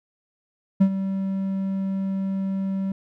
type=tone with ADSR envelope; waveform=triangle; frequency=193.1 Hz; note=G3; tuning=26 cents flat; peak=-9 dBFS; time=0.8-2.92 s; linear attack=15 ms; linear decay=73 ms; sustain=-12 dB; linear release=3 ms; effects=none